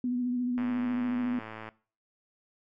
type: tone with vibrato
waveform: sine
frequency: 246.9 Hz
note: B3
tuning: in tune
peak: -27 dBFS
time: 0.04-1.39 s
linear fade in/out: 2 ms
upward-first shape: triangle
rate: 14 Hz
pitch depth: 37 cents each way
type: click train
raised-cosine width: 0.5 ms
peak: -26 dBFS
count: 123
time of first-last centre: 0.58-1.689 s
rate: 110 Hz
effects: noise-tail reverb RT60 0.4 s tail -20 dB re dry